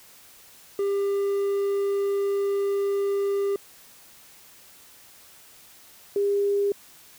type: tone pair in turn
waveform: triangle / sine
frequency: 398.8 / 403 Hz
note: G4 / G4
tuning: +30 / +48 cents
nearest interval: unison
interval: 18 cents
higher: second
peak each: -20 dBFS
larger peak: neither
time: 0.79-3.56 / 6.16-6.72 s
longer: first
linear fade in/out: 2 ms
effects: white hiss -51 dBFS RMS until 7.18 s